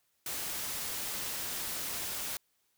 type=noise; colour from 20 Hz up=white; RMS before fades=-37 dBFS; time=0.26-2.37 s; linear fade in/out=2 ms; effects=white hiss -75 dBFS RMS until 2.77 s